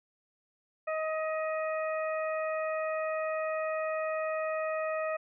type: harmonic tone with a mistuned harmonic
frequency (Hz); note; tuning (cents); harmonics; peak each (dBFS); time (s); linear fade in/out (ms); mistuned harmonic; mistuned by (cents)
630; D#5; +21; 1 / 2 / 3 / 4; -31 / -37 / -41 / -43; 0.87-5.17; 10; 4; -20
effects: none